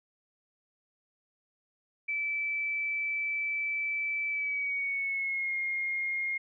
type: tone with pitch glide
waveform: sine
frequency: 2316 to 2136 Hz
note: D7 to C7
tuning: -25 to +35 cents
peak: -29 dBFS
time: 2.08-6.38 s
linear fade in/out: 10 ms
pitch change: -140 cents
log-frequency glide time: 4.28-5.56 s
effects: none